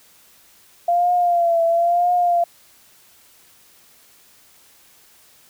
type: tone with vibrato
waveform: sine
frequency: 690 Hz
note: F5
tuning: 21 cents flat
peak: -14 dBFS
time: 0.88-2.44 s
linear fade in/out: 5 ms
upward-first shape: triangle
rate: 1 Hz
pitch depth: 64 cents each way
effects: white hiss -52 dBFS RMS until 5.49 s